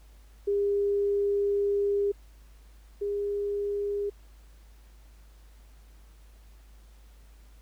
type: tone pair in turn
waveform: sine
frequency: 403.8 / 406.4 Hz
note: G#4 / G#4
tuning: -49 / -38 cents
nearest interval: unison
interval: 11 cents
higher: second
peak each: -23 / -27 dBFS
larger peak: first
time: 0.47-2.12 / 3.01-4.1 s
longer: first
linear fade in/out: 10 ms
effects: added 52 Hz sine -50 dBFS peak until 7.61 s + pink hiss -63 dBFS RMS until 7.61 s